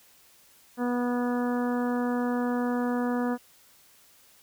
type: harmonic tone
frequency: 244.3 Hz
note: B3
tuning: 19 cents flat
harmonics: 1 / 2 / 3 / 4 / 5 / 6 / 7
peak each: -26 / -32 / -36 / -38 / -40 / -42 / -43 dBFS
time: 0.77-3.38 s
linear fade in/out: 50 ms
effects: white hiss -58 dBFS RMS until 4.42 s